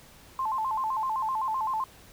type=tone with vibrato; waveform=sine; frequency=960 Hz; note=B5; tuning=49 cents flat; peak=-26 dBFS; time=0.39-1.84 s; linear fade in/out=2 ms; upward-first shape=square; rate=7.8 Hz; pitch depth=160 cents each way; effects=pink hiss -53 dBFS RMS until 2.12 s